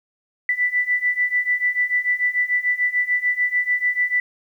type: beating tone pair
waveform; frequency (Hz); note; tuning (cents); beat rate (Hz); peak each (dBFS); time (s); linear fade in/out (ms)
sine; 1975.5 / 1982.3; B6 / B6; 0 / +6; 6.8; -22 / -20; 0.49-4.2; 2
effects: 9-bit